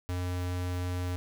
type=tone; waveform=square; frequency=89.7 Hz; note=F2; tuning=47 cents sharp; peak=-31 dBFS; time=0.09-1.16 s; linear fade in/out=0 ms; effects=none